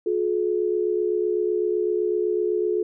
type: tone pair together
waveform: sine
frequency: 358.7 / 426.6 Hz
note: F4 / G#4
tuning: +46 / +46 cents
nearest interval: minor third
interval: 300 cents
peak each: -23 dBFS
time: 0.06-2.83 s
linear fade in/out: 5 ms
effects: none